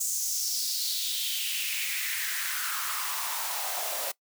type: noise with high-pass filter sweep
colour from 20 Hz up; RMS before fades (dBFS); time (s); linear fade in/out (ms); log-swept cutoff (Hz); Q
white; -31; 0-4.12; 10; 7200 to 560; 3.6
effects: noise-tail reverb RT60 0.1 s tail -21 dB re dry